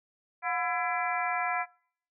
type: harmonic tone with a mistuned harmonic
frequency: 335.7 Hz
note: E4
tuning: 32 cents sharp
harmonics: 2 / 3 / 4 / 5 / 6 / 7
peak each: -32 / -34 / -35 / -36 / -37 / -37 dBFS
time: 0.42-1.66 s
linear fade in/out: 50 ms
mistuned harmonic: 2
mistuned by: +120 cents
effects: noise-tail reverb RT60 0.6 s tail -25 dB re dry